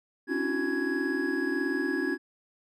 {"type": "tone cluster", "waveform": "triangle", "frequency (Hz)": [269.9, 291.4, 334.6, 371.1, 1667], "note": ["C#4", "D4", "E4", "F#4", "G#6"], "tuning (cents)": [-46, -13, 26, 5, 6], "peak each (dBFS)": -31, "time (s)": [0.27, 2.18], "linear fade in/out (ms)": 50, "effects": []}